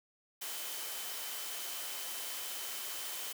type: tone in noise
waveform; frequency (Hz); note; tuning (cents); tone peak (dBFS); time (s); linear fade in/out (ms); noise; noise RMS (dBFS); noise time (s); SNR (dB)
sine; 3062; G7; -41; -50; 0.41-3.33; 10; white; -41; 0.41-3.33; -12
effects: high-pass 400 Hz 12 dB/octave